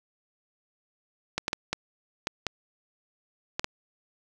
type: clicks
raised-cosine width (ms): 0.2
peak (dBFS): -10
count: 8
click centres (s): 1.38 / 1.481 / 1.531 / 1.73 / 2.271 / 2.467 / 3.595 / 3.644
effects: none